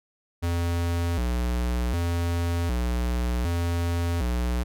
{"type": "tone with vibrato", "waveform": "square", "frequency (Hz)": 72, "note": "D2", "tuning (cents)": -34, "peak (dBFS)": -24, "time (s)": [0.42, 4.64], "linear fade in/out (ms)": 20, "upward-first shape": "square", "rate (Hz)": 0.66, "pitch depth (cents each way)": 300, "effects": []}